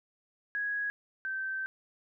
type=tone pair in turn; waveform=sine; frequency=1661.2 / 1551.5 Hz; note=G#6 / G6; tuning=0 / -18 cents; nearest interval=minor second; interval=118 cents; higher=first; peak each=-30 / -32 dBFS; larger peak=first; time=0.55-0.9 / 1.25-1.66 s; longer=second; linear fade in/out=0 ms; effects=none